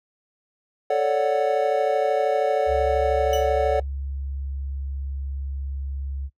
triangle chord, D major seventh, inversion second, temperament equal, 440 / 554.4 / 587.3 / 740 Hz, A4 / C#5 / D5 / F#5, 0 / 0 / 0 / 0 cents, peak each -22 dBFS, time 0.9-3.8 s, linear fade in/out 5 ms
sine tone with pitch glide, 69 to 68.48 Hz, C#2 to C#2, -7 to -20 cents, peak -27 dBFS, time 2.66-6.3 s, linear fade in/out 50 ms, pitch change -13 cents, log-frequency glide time 3.23-4.52 s
30% pulse tone with exponential decay, 2960 Hz, F#7, in tune, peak -24 dBFS, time 3.33-3.56 s, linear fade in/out 2 ms, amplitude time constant 48 ms
effects noise-tail reverb RT60 0.1 s tail -20 dB re dry

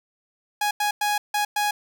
sawtooth tone bursts at uneven times, 830.6 Hz, G#5, in tune, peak -17 dBFS, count 5, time 0.61-0.71 / 0.8-0.91 / 1.01-1.18 / 1.34-1.45 / 1.56-1.71 s, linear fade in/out 5 ms, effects none

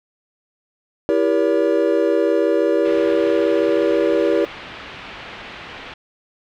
triangle chord, E diminished seventh, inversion none, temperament just, 329.6 / 395.6 / 474.7 / 569.6 Hz, E4 / G4 / Bb4 / Db5, 0 / +16 / +31 / +47 cents, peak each -18 dBFS, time 1.09-4.45 s, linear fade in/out 0 ms
white low-pass noise, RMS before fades -36 dBFS, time 2.85-5.94 s, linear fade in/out 5 ms, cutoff 3100 Hz, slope 24 dB/octave
effects none

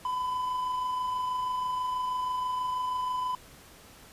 triangle tone with amplitude modulation, 1005 Hz, B5, 30 cents sharp, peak -25 dBFS, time 0.05-3.35 s, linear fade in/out 2 ms, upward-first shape sine, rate 26.2 Hz, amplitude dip 30%, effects pink hiss -52 dBFS RMS until 4.12 s + resampled to 32000 Hz

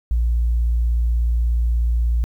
sine tone, 58.27 Hz, A#1, in tune, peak -14 dBFS, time 0.11-2.24 s, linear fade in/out 0 ms, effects tanh soft clip ceiling -12 dBFS + 9-bit

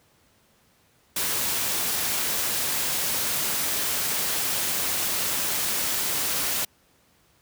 white noise, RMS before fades -26 dBFS, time 1.16-6.65 s, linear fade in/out 5 ms, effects pink hiss -62 dBFS RMS until 7.41 s + high-pass 60 Hz 12 dB/octave

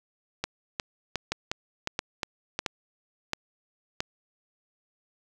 two click trains, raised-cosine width 0.2 ms, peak -11 / -10 dBFS, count 7 / 5, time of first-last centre 0.44-2.591 / 1.32-4.005 s, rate 2.79 / 1.49 Hz, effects none

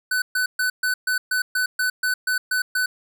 square tone bursts, 1503 Hz, F#6, 27 cents sharp, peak -20 dBFS, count 12, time 0.11-2.86 s, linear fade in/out 5 ms, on 110 ms, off 130 ms, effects none

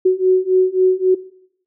sine beating tone pair, 370 / 373.7 Hz, F#4 / F#4, 0 / +17 cents, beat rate 3.7 Hz, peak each -14 dBFS, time 0.05-1.15 s, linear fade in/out 10 ms, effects noise-tail reverb RT60 0.7 s tail -19 dB re dry

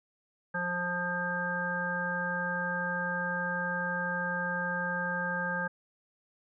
harmonic tone, 176.8 Hz, F3, 22 cents sharp, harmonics 1 / 3 / 5 / 7 / 9, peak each -37 / -38 / -38 / -40 / -32 dBFS, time 0.54-5.68 s, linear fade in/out 10 ms, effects none

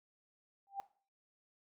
sine tone with exponential growth, 791 Hz, G5, 15 cents sharp, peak -33 dBFS, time 0.67-0.8 s, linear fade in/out 0 ms, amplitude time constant 27 ms, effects noise-tail reverb RT60 0.4 s tail -17 dB re dry

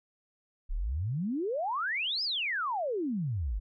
sine exponential two-way sweep, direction up then down, 30.76 to 5240 to 44.08 Hz, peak -29 dBFS, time 0.69-3.6 s, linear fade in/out 20 ms, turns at 2.23 s, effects none

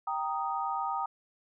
sine chord, Eb major, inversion first, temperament equal, 784 / 932.3 / 1244.5 Hz, G5 / Bb5 / Eb6, 0 / 0 / 0 cents, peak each -34 dBFS, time 0.07-1.06 s, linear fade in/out 5 ms, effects none

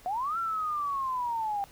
sine linear two-way sweep, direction up then down, 698.5 to 1372 to 786 Hz, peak -28 dBFS, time 0.06-1.64 s, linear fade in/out 0 ms, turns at 0.38 s, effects pink hiss -55 dBFS RMS until 1.71 s

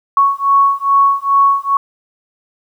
sine beating tone pair, 1108.7 / 1111.1 Hz, C#6 / C#6, 0 / +4 cents, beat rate 2.4 Hz, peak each -12 dBFS, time 0.17-1.77 s, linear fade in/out 2 ms, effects 8-bit

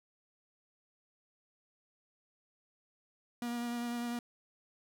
45% pulse tone with vibrato, 238.7 Hz, A#3, 41 cents sharp, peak -35 dBFS, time 3.42-4.19 s, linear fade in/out 2 ms, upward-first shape sine, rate 10 Hz, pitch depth 16 cents each way, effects none

